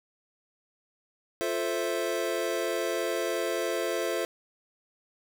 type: chord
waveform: square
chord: F major seventh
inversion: none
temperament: equal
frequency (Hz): 349.2 / 440 / 523.3 / 659.3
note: F4 / A4 / C5 / E5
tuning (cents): 0 / 0 / 0 / 0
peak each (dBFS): -34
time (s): 1.41-4.25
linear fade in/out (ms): 0
effects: none